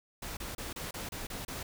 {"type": "noise bursts", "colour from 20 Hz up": "pink", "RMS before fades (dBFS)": -40, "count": 8, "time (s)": [0.22, 1.63], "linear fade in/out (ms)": 5, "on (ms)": 150, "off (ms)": 30, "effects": []}